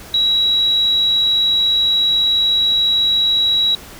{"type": "tone", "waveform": "sine", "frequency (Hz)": 3882, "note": "B7", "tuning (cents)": -31, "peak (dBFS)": -12, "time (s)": [0.14, 3.75], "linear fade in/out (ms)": 2, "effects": ["pink hiss -37 dBFS RMS until 3.99 s"]}